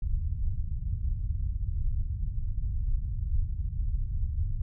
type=low-pass noise; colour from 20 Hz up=pink; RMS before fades=-29 dBFS; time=0.02-4.62 s; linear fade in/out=5 ms; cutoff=100 Hz; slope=24 dB/octave; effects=none